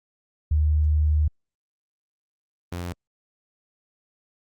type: tone pair in turn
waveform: sine / sawtooth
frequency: 76 / 87.72 Hz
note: D#2 / F2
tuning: -40 / +8 cents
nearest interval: major second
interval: 248 cents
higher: second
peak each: -17 / -25 dBFS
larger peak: first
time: 0.51-1.28 / 2.72-2.93 s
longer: first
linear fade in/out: 5 ms
effects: Opus 48 kbps